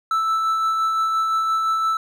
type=tone with tremolo; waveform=triangle; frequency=1318.5 Hz; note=E6; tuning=in tune; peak=-15 dBFS; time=0.11-1.97 s; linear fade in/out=2 ms; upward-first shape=sine; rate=5.8 Hz; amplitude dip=25%; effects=none